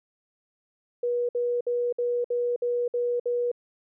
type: tone bursts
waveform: sine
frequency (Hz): 483.6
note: B4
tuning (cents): -36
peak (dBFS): -23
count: 8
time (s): 1.03-3.516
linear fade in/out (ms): 5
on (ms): 260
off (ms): 58
effects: none